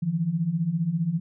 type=beating tone pair; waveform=sine; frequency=155.56 / 170.56 Hz; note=D#3 / F3; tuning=0 / -41 cents; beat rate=15 Hz; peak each=-28 / -24 dBFS; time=0.02-1.2 s; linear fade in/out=10 ms; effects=none